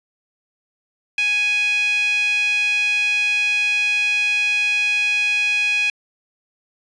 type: tone with band-pass filter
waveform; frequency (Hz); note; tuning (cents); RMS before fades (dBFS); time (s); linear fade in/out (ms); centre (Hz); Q
5% pulse; 831; G#5; +1; -19; 1.18-5.9; 2; 2500; 6.9
effects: resampled to 22050 Hz